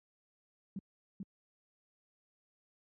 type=tone with echo; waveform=sine; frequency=194 Hz; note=G3; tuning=18 cents flat; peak=-37 dBFS; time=0.76-0.79 s; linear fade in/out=2 ms; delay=440 ms; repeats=1; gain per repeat=-2 dB; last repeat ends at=1.23 s; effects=high-pass 80 Hz 12 dB/octave